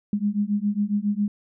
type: beating tone pair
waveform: sine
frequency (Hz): 202.2 / 209.5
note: G#3 / G#3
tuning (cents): -46 / +15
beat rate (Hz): 7.3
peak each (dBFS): -24 / -24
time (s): 0.13-1.28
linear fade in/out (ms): 2
effects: none